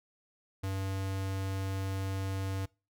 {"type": "tone", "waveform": "square", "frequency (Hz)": 96.4, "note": "G2", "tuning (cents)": -28, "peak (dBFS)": -33, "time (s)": [0.63, 2.66], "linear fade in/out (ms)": 10, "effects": ["noise-tail reverb RT60 0.3 s tail -24 dB re dry"]}